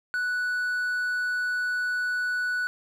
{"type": "tone", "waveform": "triangle", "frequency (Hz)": 1480, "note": "F#6", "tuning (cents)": 0, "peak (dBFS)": -23, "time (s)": [0.14, 2.67], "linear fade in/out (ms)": 0, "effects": []}